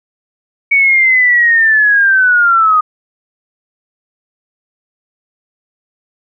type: linear sweep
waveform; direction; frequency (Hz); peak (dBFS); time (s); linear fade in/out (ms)
sine; down; 2246 to 1231; -6; 0.71-2.81; 10
effects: none